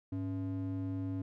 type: ring-modulated tone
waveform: triangle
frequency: 190 Hz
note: F#3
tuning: 46 cents sharp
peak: -29 dBFS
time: 0.12-1.22 s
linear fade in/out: 5 ms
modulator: 87.4 Hz
effects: none